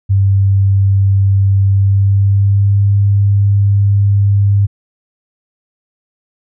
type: tone with pitch glide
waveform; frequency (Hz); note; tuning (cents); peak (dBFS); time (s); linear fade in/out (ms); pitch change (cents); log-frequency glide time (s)
sine; 98 to 100.46; G2 to G2; 0 to +43; -7; 0.09-4.67; 20; +43; 1.65-2.94
effects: none